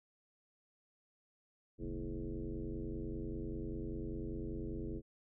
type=tone with frequency modulation; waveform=sine; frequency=147.8 Hz; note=D3; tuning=11 cents sharp; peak=-38 dBFS; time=1.78-5.02 s; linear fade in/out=50 ms; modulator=90.2 Hz; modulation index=3; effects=none